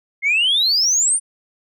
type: exponential sweep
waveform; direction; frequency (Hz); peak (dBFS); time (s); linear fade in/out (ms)
sine; up; 2100 to 9397; -12; 0.22-1.2; 50
effects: tanh soft clip ceiling -11 dBFS